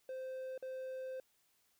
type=tone with dropouts; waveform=triangle; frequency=520 Hz; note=C5; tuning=11 cents flat; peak=-39 dBFS; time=0.09-1.2 s; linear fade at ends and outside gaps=2 ms; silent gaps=0.578-0.625 s; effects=white hiss -75 dBFS RMS until 1.79 s